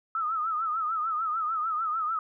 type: tone with vibrato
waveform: sine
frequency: 1280 Hz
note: D#6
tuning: 49 cents sharp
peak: -26 dBFS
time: 0.15-2.19 s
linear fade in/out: 2 ms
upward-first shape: triangle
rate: 6.7 Hz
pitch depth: 110 cents each way
effects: none